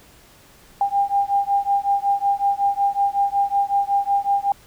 sine beating tone pair, 798 / 803.4 Hz, G5 / G5, +31 / +42 cents, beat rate 5.4 Hz, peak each -20 dBFS, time 0.81-4.52 s, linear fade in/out 2 ms, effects pink hiss -50 dBFS RMS until 4.66 s

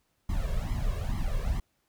brown noise with flanger, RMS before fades -29 dBFS, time 0.29-1.6 s, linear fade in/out 5 ms, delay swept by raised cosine 0.96 to 1.85 ms, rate 2.3 Hz, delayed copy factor +0.95, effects pink hiss -74 dBFS RMS until 1.88 s

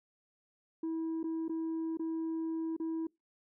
sine tone with dropouts, 324.7 Hz, E4, 26 cents flat, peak -30 dBFS, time 0.83-3.07 s, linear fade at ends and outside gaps 5 ms, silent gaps 1.231-1.24 / 1.482-1.494 / 1.972-1.994 / 2.766-2.799 s, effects noise-tail reverb RT60 0.2 s tail -26 dB re dry + tanh soft clip ceiling -32 dBFS

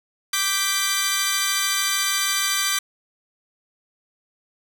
10% pulse chord, G major, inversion second, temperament equal with one note detuned, 1174.7 / 1561.7 / 1975.5 Hz, D6 / G6 / B6, 0 / -7 / 0 cents, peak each -16 dBFS, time 0.33-2.79 s, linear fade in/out 5 ms, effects none

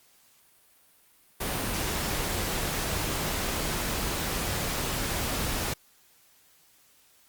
pink noise, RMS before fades -30 dBFS, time 1.4-5.74 s, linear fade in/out 10 ms, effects white hiss -61 dBFS RMS until 7.28 s + Opus 48 kbps

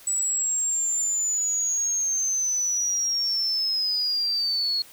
sine linear sweep, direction down, 7902 to 4313 Hz, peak -22 dBFS, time 0.07-4.82 s, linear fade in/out 2 ms, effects white hiss -49 dBFS RMS until 4.92 s

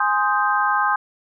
sine chord, Ab major seventh, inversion none, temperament equal with one note detuned, 830.6 / 1046.5 / 1248.1 / 1568 Hz, Ab5 / C6 / Eb6 / G6, 0 / 0 / +5 / 0 cents, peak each -22 dBFS, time 0-0.96 s, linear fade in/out 5 ms, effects none

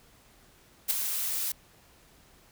blue noise with ADSR envelope, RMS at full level -23 dBFS, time 0.88-1.52 s, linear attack 25 ms, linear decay 9 ms, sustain -8 dB, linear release 4 ms, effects pink hiss -59 dBFS RMS until 2.51 s

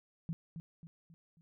sine tone with echo, 164.81 Hz, E3, in tune, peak -34 dBFS, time 0.29-0.33 s, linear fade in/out 0 ms, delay 270 ms, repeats 4, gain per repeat -7 dB, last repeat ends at 1.41 s, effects none

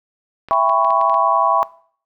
clicks, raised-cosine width 0.3 ms, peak -20 dBFS, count 8, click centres 0.486 / 0.532 / 0.695 / 0.847 / 0.905 / 1.013 / 1.097 / 1.143 s
sine chord, C# half-diminished seventh, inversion first, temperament just, 665.2 / 798.3 / 997.9 / 1108.7 Hz, E5 / G5 / B5 / C#6, +16 / +31 / +18 / 0 cents, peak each -19 / -20 / -19 / -16 dBFS, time 0.51-1.63 s, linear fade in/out 0 ms
effects noise-tail reverb RT60 0.5 s tail -20 dB re dry

